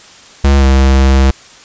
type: tone with pitch glide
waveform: square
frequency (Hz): 69.3 to 66.86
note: C#2 to C2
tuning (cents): 0 to +38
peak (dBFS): -6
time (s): 0.44-1.31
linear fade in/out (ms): 5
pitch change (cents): -62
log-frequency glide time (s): 0.58-0.64
effects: white hiss -38 dBFS RMS until 1.64 s + resampled to 16000 Hz